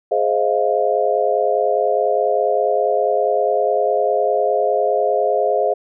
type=chord; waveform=sine; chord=F minor seventh; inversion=first; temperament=just; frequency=419.1 / 523.8 / 628.6 / 698.5 Hz; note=Ab4 / C5 / Eb5 / F5; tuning=+16 / +2 / +18 / 0 cents; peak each=-20 dBFS; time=0.11-5.74 s; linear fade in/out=10 ms; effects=none